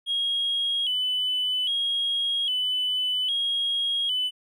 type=tone with vibrato; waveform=triangle; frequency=3136 Hz; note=G7; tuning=in tune; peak=-20 dBFS; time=0.06-4.31 s; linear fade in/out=50 ms; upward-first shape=square; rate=0.62 Hz; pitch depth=76 cents each way; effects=tanh soft clip ceiling -20 dBFS